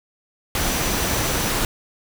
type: tone in noise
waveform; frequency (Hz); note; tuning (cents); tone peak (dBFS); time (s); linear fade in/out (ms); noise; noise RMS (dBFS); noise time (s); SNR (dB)
sine; 5920; F#8; 0; -33; 0.6-1.5; 2; pink; -22; 0.55-1.65; -14
effects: none